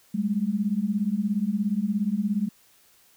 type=beating tone pair; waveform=sine; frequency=196 / 213 Hz; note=G3 / G#3; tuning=0 / +44 cents; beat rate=17 Hz; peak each=-26 / -25 dBFS; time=0.14-2.49 s; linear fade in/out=10 ms; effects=white hiss -59 dBFS RMS until 3.16 s